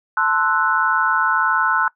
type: chord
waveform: sine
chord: F# half-diminished seventh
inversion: first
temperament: equal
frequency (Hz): 880 / 1046.5 / 1318.5 / 1480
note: A5 / C6 / E6 / F#6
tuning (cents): 0 / 0 / 0 / 0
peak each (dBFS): -23 / -22 / -20 / -18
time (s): 0.17-1.88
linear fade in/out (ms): 2
effects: noise-tail reverb RT60 0.1 s tail -20 dB re dry